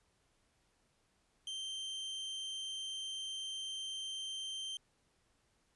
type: tone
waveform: 40% pulse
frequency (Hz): 3136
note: G7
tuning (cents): 0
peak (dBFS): -39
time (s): 1.47-4.77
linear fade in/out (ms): 2
effects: pink hiss -75 dBFS RMS until 5.75 s + resampled to 24000 Hz